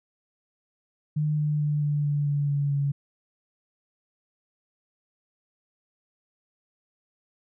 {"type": "tone with pitch steps", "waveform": "sine", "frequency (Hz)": [151.3, 149.82, 148.36, 146.91, 145.47, 144.05, 142.64, 141.25], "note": ["D#3", "D3", "D3", "D3", "D3", "D3", "C#3", "C#3"], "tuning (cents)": [-48, 35, 18, 1, -16, -33, 50, 33], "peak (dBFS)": -22, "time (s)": [1.16, 2.92], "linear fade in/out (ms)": 10, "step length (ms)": 220, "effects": []}